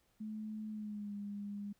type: tone with pitch glide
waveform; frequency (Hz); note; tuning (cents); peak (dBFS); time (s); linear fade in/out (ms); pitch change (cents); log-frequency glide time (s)
sine; 215.4 to 203.5; A3 to G#3; -37 to -35; -40; 0.2-1.73; 10; -98; 0.7-1.14
effects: pink hiss -75 dBFS RMS until 1.79 s